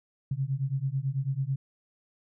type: beating tone pair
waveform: sine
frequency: 131 / 140.1 Hz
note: C3 / C#3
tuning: +2 / +19 cents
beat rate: 9.1 Hz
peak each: -30 dBFS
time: 0.31-1.56 s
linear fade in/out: 5 ms
effects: none